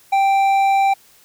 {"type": "tone with hard clipping", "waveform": "triangle", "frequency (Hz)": 784, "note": "G5", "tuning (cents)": 0, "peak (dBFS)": -14, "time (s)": [0.12, 0.94], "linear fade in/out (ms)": 10, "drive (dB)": 10, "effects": ["white hiss -51 dBFS RMS until 1.24 s"]}